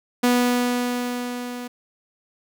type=tone with level ramp; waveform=sawtooth; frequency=245.3 Hz; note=B3; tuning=12 cents flat; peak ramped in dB=-11 to -27 dBFS; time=0.23-1.68 s; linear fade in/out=10 ms; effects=none